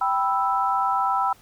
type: chord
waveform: sine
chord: E minor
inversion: first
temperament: equal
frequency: 784 / 987.8 / 1318.5 Hz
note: G5 / B5 / E6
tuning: 0 / 0 / 0 cents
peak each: -24 dBFS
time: 0.01-1.33 s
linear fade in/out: 5 ms
effects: pink hiss -54 dBFS RMS until 1.41 s